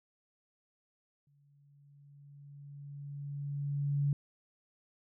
sine tone with exponential growth, 142.5 Hz, C#3, 48 cents sharp, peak -26 dBFS, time 1.27-4.13 s, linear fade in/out 2 ms, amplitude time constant 620 ms, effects none

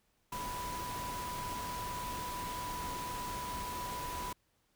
sine tone in noise, 987.8 Hz, B5, in tune, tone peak -39 dBFS, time 0.32-4.33 s, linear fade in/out 5 ms, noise pink, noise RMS -43 dBFS, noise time 0.32-4.33 s, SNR +1 dB, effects pink hiss -75 dBFS RMS until 4.75 s

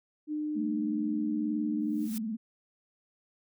sine tone, 302.3 Hz, D#4, 50 cents flat, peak -30 dBFS, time 0.27-2.09 s, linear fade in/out 50 ms
sine tone with vibrato, 220 Hz, A3, in tune, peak -31 dBFS, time 0.55-2.37 s, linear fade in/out 20 ms, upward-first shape sine, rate 19 Hz, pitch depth 100 cents each way
blue noise with exponential growth, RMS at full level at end -39 dBFS, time 1.8-2.18 s, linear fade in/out 1 ms, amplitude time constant 82 ms
effects none

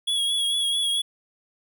square tone with vibrato, 3342 Hz, G#7, 10 cents sharp, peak -22 dBFS, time 0.07-1.02 s, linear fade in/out 10 ms, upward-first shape triangle, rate 4.5 Hz, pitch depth 41 cents each way, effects none

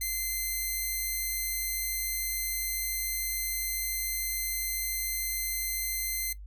5% pulse tone, 2071 Hz, C7, 18 cents flat, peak -20 dBFS, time 0.01-6.33 s, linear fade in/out 5 ms, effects noise-tail reverb RT60 0.1 s tail -17 dB re dry + added 50 Hz sine -41 dBFS peak until 6.46 s

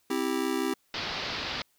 square chord, C major, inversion none, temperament just, 261.6 / 327 / 392.4 Hz, C4 / E4 / G4, 0 / -14 / +2 cents, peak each -32 dBFS, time 0.1-0.74 s, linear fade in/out 5 ms
white low-pass noise, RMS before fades -34 dBFS, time 0.94-1.62 s, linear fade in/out 2 ms, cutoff 4900 Hz, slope 48 dB/octave
effects white hiss -69 dBFS RMS until 1.78 s

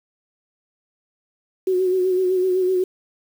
sine tone with vibrato, 370 Hz, F#4, in tune, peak -16 dBFS, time 1.67-2.84 s, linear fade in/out 5 ms, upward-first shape sine, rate 7.9 Hz, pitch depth 38 cents each way, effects 7-bit

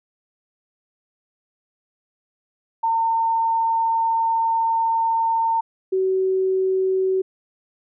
sine tone pair in turn, 908 / 378 Hz, A#5 / F#4, -46 / +37 cents, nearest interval octave + minor third, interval 1517 cents, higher first, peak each -17 dBFS, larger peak neither, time 2.83-5.61 / 5.92-7.22 s, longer first, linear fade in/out 10 ms, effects none

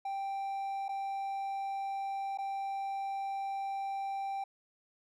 triangle tone with dropouts, 785 Hz, G5, 2 cents sharp, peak -32 dBFS, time 0.05-4.44 s, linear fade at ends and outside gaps 5 ms, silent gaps 0.883-0.89 / 2.375-2.385 s, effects none

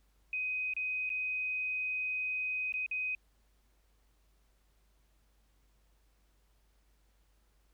sine tone with dropouts, 2510 Hz, D#7, 15 cents sharp, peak -32 dBFS, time 0.33-3.15 s, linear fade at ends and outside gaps 2 ms, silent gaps 0.737-0.765 / 1.093-1.101 / 2.723-2.739 / 2.863-2.912 s, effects added 50 Hz sine -67 dBFS peak until 7.73 s + pink hiss -75 dBFS RMS until 7.73 s

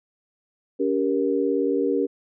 sine chord, G diminished, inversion second, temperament just, 282.2 / 392 / 470.4 Hz, Db4 / G4 / Bb4, +31 / 0 / +16 cents, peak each -24 dBFS, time 0.79-2.07 s, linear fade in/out 20 ms, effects none

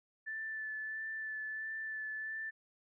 sine tone with vibrato, 1754 Hz, A6, 6 cents flat, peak -38 dBFS, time 0.26-2.51 s, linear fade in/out 20 ms, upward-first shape sine, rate 1.5 Hz, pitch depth 16 cents each way, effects none

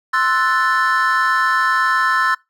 triangle chord, F# half-diminished seventh, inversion second, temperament equal, 1046.5 / 1318.5 / 1480 / 1760 Hz, C6 / E6 / F#6 / A6, 0 / 0 / 0 / 0 cents, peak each -17 / -16 / -20 / -16 dBFS, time 0.13-2.35 s, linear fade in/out 10 ms, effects noise-tail reverb RT60 0.2 s tail -24 dB re dry + tanh soft clip ceiling -5 dBFS

